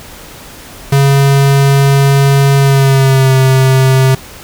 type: tone with pitch glide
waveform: square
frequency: 138.59 to 132.03 Hz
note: C#3 to C3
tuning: 0 to +16 cents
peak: -6 dBFS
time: 0.92-4.15 s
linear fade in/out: 5 ms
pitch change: -84 cents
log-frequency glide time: 2.58-3.34 s
effects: pink hiss -32 dBFS RMS until 4.43 s